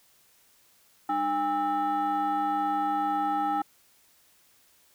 sine tone with frequency modulation, 807 Hz, G#5, 50 cents flat, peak -23 dBFS, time 1.09-3.62 s, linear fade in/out 5 ms, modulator 504 Hz, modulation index 0.84, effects tanh soft clip ceiling -21 dBFS + white hiss -62 dBFS RMS until 4.94 s

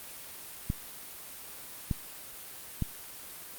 clicks, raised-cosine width 5 ms, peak -16 dBFS, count 3, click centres 0.701 / 1.912 / 2.823 s, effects white hiss -45 dBFS RMS until 3.58 s + Opus 32 kbps

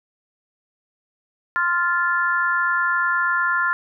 harmonic tone, 348.5 Hz, F4, 4 cents flat, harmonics 3 / 4 / 5, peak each -24 / -20 / -23 dBFS, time 1.56-3.73 s, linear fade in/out 0 ms, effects none

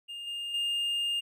triangle tone with level steps, 2820 Hz, F7, 16 cents sharp, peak -36 / -32 / -26 dBFS, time 0.08-1.21 s, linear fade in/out 20 ms, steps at 0.27 / 0.54 s, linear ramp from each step 2 ms, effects none

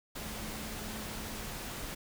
sine tone in noise, 216.1 Hz, A3, 31 cents flat, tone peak -46 dBFS, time 0.2-1.48 s, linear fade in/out 10 ms, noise pink, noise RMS -41 dBFS, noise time 0.15-1.95 s, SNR -8 dB, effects none

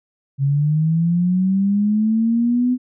sine linear sweep, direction up, 135.5 to 253.1 Hz, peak -14 dBFS, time 0.38-2.78 s, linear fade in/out 50 ms, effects none

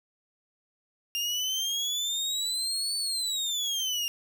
30% pulse exponential two-way sweep, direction up then down, 2794 to 4516 to 2794 Hz, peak -25 dBFS, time 1.15-4.08 s, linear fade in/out 0 ms, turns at 2.97 s, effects 10-bit

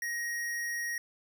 square tone, 1883 Hz, A#6, 17 cents sharp, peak -33 dBFS, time 0.02-0.98 s, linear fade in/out 2 ms, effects none

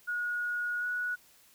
sine tone with pitch glide, 1448 to 1466.5 Hz, F#6 to F#6, -38 to -16 cents, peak -30 dBFS, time 0.07-1.16 s, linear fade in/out 20 ms, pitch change +22 cents, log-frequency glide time 0.8-0.85 s, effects white hiss -61 dBFS RMS until 1.54 s

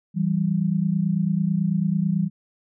sine tone pair together, 164.81 / 193.91 Hz, E3 / G3, 0 / -19 cents, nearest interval minor third, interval 281 cents, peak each -22 dBFS, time 0.14-2.3 s, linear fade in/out 50 ms, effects none

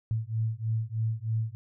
sine beating tone pair, 110 / 113.2 Hz, A2 / A2, 0 / +50 cents, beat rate 3.2 Hz, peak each -30 dBFS, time 0.11-1.55 s, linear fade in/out 0 ms, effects none

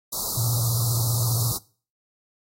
white band-stop noise, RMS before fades -28 dBFS, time 0.12-1.58 s, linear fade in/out 10 ms, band 1300 to 3900 Hz, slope 96 dB/octave
sine tone with vibrato, 116.54 Hz, A#2, in tune, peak -22 dBFS, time 0.37-1.52 s, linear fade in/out 5 ms, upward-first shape square, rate 15 Hz, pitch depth 71 cents each way
effects noise-tail reverb RT60 0.4 s tail -21 dB re dry + AAC 48 kbps

